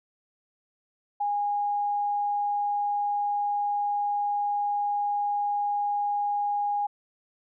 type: tone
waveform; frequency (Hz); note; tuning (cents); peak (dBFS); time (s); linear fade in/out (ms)
sine; 820; G#5; -22; -24; 1.2-6.87; 10
effects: none

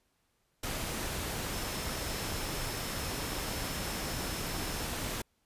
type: tone in noise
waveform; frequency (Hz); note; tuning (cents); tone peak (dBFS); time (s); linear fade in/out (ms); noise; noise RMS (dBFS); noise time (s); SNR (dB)
sine; 5280; E8; +2; -47; 1.53-4.85; 5; pink; -36; 0.63-5.22; -14
effects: pink hiss -75 dBFS RMS until 5.45 s + resampled to 32000 Hz

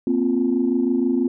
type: chord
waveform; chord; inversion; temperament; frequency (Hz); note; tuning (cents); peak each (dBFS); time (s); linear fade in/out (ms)
sine; Bb suspended second; none; equal with one note detuned; 235.5 / 261.6 / 349.2; Bb3 / C4 / F4; +18 / 0 / 0; -22 / -19 / -22; 0.07-1.28; 2
effects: tanh soft clip ceiling -9 dBFS

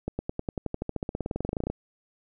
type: accelerating click train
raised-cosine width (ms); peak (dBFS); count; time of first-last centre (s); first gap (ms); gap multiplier
2; -16; 27; 0.08-1.7; 110; 0.95
effects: none

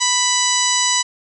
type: harmonic tone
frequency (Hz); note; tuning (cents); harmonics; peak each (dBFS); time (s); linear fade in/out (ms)
990; B5; +4; 1 / 2 / 3 / 4 / 5 / 6 / 7 / 8; -22 / -24 / -24 / -22 / -25 / -21 / -25 / -23; 0-1.03; 20
effects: none

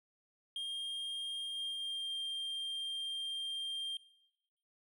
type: tone with pitch glide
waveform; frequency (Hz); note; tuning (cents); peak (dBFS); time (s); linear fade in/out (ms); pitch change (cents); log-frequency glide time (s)
triangle; 3216 to 3188; G7 to G7; +44 to +28; -35; 0.56-3.97; 2; -16; 1.4-2.18
effects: noise-tail reverb RT60 0.9 s tail -18 dB re dry

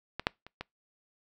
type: clicks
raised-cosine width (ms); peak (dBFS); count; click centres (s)
0.3; -18 / -8 / -30 / -21; 4; 0.196 / 0.269 / 0.466 / 0.61
effects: noise-tail reverb RT60 0.2 s tail -26 dB re dry

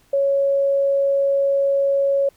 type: tone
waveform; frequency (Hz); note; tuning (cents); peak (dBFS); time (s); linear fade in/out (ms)
sine; 554.4; C#5; 0; -15; 0.13-2.29; 5
effects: pink hiss -58 dBFS RMS until 2.36 s

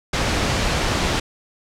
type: noise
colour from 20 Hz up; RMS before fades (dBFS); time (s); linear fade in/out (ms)
pink; -20; 0.13-1.2; 5
effects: low-pass 6000 Hz 12 dB/octave

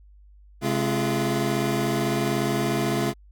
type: tone cluster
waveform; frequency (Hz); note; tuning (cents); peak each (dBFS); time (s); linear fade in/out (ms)
25% pulse; 133.8 / 211.2 / 343.8; C3 / G#3 / F4; +39 / +29 / -27; -23; 0.61-3.14; 50
effects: added 50 Hz sine -48 dBFS peak until 3.31 s

